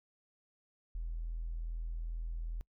triangle tone, 41.2 Hz, E1, in tune, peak -32 dBFS, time 0.95-2.61 s, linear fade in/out 0 ms, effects noise-tail reverb RT60 0.1 s tail -25 dB re dry + tanh soft clip ceiling -34 dBFS

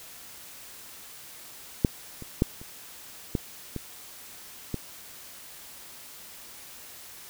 clicks, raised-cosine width 3 ms, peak -6 / -26 / -7 / -30 / -12 / -19 / -16 dBFS, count 7, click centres 1.848 / 2.223 / 2.421 / 2.615 / 3.352 / 3.763 / 4.743 s, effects white hiss -46 dBFS RMS until 7.29 s

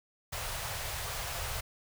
pink band-stop noise, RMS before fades -37 dBFS, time 0.32-1.61 s, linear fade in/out 10 ms, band 130 to 520 Hz, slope 24 dB/octave, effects none

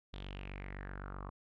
sawtooth tone with low-pass filter sweep, 47.84 Hz, G1, 41 cents flat, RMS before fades -45 dBFS, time 0.13-1.3 s, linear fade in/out 10 ms, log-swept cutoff 3600 to 1100 Hz, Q 5.2, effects none

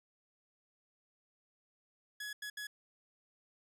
sawtooth tone bursts at uneven times, 1685 Hz, G#6, 25 cents sharp, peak -37 dBFS, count 3, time 2.2-2.33 / 2.42-2.5 / 2.57-2.67 s, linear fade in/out 5 ms, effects resampled to 32000 Hz

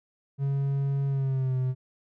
triangle tone with pitch glide, 138.59 to 128.56 Hz, C#3 to C3, 0 to -30 cents, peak -22 dBFS, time 0.38-1.75 s, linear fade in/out 50 ms, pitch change -130 cents, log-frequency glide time 1.07-1.57 s, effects none

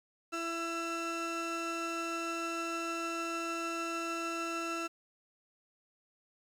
30% pulse tone pair together, 333.4 / 1340.2 Hz, E4 / E6, +20 / +28 cents, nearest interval 2 octaves, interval 2408 cents, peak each -35 / -34 dBFS, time 0.32-4.88 s, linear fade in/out 20 ms, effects low-pass 8000 Hz 12 dB/octave + 10-bit

